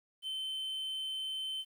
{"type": "tone", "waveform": "triangle", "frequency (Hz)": 3079, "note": "G7", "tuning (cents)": -32, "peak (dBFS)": -34, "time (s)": [0.22, 1.65], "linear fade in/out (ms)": 50, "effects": ["11-bit"]}